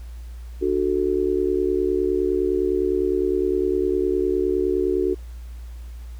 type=tone with amplitude modulation; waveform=sine; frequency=370 Hz; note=F#4; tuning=in tune; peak=-14 dBFS; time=0.61-5.15 s; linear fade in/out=20 ms; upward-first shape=sine; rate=69.8 Hz; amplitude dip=100%; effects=added 59 Hz sine -33 dBFS peak until 6.19 s + pink hiss -54 dBFS RMS until 6.19 s